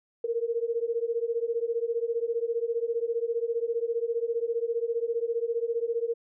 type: beating tone pair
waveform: sine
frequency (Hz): 458.2 / 473.2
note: A#4 / A#4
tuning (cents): -30 / +26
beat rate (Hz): 15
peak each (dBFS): -29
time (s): 0.24-6.14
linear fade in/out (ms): 5
effects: none